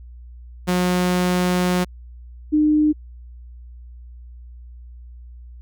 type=tone pair in turn; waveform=sawtooth / sine; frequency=180 / 303.3 Hz; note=F#3 / D#4; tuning=-47 / -44 cents; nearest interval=major sixth; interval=903 cents; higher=second; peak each=-13 dBFS; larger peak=neither; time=0.67-1.85 / 2.52-2.93 s; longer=first; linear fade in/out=20 ms; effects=added 60 Hz sine -37 dBFS peak until 5.61 s